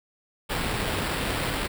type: noise with sample-and-hold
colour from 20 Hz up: pink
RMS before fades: -28 dBFS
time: 0.49-1.68 s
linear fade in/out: 20 ms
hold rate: 6300 Hz
effects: none